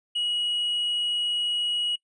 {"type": "tone with hard clipping", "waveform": "triangle", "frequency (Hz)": 2907, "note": "F#7", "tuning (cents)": -31, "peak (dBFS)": -25, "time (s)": [0.15, 1.96], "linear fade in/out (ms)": 10, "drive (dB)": 5, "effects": ["noise-tail reverb RT60 0.1 s tail -23 dB re dry", "resampled to 24000 Hz"]}